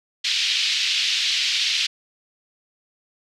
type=band-pass noise; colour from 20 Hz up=pink; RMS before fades=-22 dBFS; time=0.24-1.87 s; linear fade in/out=10 ms; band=2700 to 4800 Hz; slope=24 dB/octave; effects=none